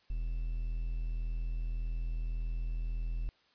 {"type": "tone with quantisation", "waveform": "triangle", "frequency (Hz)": 40.88, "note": "E1", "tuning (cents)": -14, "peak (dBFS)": -30, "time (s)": [0.1, 3.29], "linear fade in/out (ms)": 0, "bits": 10, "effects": ["white hiss -68 dBFS RMS until 3.54 s", "resampled to 11025 Hz"]}